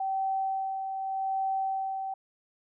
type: tone with tremolo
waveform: sine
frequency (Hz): 771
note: G5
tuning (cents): -29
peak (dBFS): -26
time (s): 0-2.14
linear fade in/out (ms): 5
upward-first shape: sine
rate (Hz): 0.84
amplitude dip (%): 45
effects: none